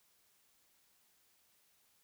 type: silence
effects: white hiss -72 dBFS RMS until 2.03 s